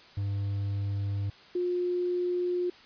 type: tone pair in turn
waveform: triangle / sine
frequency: 100 / 356.4 Hz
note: G2 / F4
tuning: +35 / +35 cents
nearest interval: octave + minor seventh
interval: 2200 cents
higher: second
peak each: -26 dBFS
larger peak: neither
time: 0.17-1.3 / 1.55-2.7 s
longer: second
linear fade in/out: 5 ms
effects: white hiss -53 dBFS RMS until 2.85 s + resampled to 11025 Hz